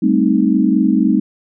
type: chord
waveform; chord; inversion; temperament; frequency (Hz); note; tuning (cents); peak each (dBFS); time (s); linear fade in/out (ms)
sine; A half-diminished seventh; third; equal; 196 / 220 / 261.6 / 311.1; G3 / A3 / C4 / Eb4; 0 / 0 / 0 / 0; -16; 0.02-1.2; 10
effects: none